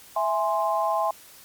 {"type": "chord", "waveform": "sine", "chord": "E augmented", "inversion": "none", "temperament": "equal", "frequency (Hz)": [659.3, 830.6, 1046.5], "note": ["E5", "G#5", "B#5"], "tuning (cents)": [0, 0, 0], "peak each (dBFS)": -26, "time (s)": [0.16, 1.11], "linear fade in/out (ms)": 5, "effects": ["white hiss -49 dBFS RMS until 1.44 s", "Opus 48 kbps"]}